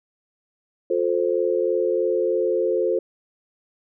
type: chord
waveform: sine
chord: F major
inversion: none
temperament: equal with one note detuned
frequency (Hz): 357 / 440 / 523.3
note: F4 / A4 / C5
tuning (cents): +38 / 0 / 0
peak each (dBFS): -23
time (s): 0.9-2.99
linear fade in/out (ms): 5
effects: none